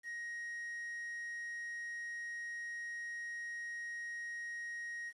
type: tone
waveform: triangle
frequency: 1880 Hz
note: A#6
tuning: 14 cents sharp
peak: -39 dBFS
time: 0.03-5.13 s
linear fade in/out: 50 ms
effects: resampled to 24000 Hz + 11-bit